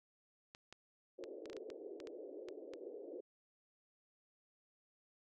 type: clicks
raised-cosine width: 0.2 ms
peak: -35 dBFS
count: 12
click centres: 0.549 / 0.726 / 1.239 / 1.457 / 1.499 / 1.531 / 1.567 / 1.702 / 2.002 / 2.072 / 2.486 / 2.736 s
type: band-pass noise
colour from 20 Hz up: white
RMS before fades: -50 dBFS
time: 1.18-3.21 s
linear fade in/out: 10 ms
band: 320 to 520 Hz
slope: 48 dB/octave
effects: none